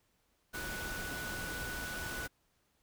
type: tone in noise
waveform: sine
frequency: 1480 Hz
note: F#6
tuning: in tune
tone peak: -41 dBFS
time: 0.53-2.28 s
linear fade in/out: 20 ms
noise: pink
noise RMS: -42 dBFS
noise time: 0.53-2.28 s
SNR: -2 dB
effects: pink hiss -75 dBFS RMS until 2.82 s